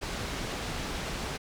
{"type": "low-pass noise", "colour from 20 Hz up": "pink", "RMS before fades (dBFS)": -35, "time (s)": [0.01, 1.38], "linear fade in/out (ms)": 20, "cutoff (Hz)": 6300, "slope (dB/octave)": 12, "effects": []}